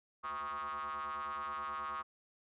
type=ring-modulated tone; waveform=square; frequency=73.42 Hz; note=D2; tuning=in tune; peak=-36 dBFS; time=0.23-2.03 s; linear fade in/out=20 ms; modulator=1170 Hz; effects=resampled to 8000 Hz